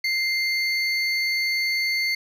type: tone pair together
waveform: triangle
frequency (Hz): 2093 / 4435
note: C7 / C#8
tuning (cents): 0 / 0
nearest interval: octave + minor second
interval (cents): 1300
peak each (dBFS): -21 / -25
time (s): 0.04-2.15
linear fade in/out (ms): 5
effects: none